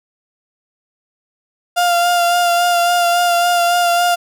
35% pulse tone with vibrato, 698.5 Hz, F5, in tune, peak -10 dBFS, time 1.76-4.16 s, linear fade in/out 20 ms, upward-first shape sine, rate 3.6 Hz, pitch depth 20 cents each way, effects none

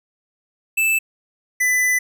square tone pair in turn, 2637 / 1999 Hz, E7 / B6, 0 / +20 cents, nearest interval perfect fourth, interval 480 cents, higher first, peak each -16 dBFS, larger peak neither, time 0.77-0.99 / 1.6-1.99 s, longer second, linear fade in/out 10 ms, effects none

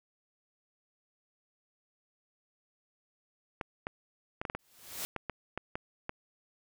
clicks, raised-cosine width 0.5 ms, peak -20 dBFS, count 11, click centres 3.612 / 3.869 / 4.415 / 4.452 / 4.499 / 4.55 / 5.163 / 5.297 / 5.576 / 5.755 / 6.094 s
white noise with exponential growth, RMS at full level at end -35 dBFS, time 4.59-5.05 s, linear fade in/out 0 ms, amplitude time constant 98 ms
effects none

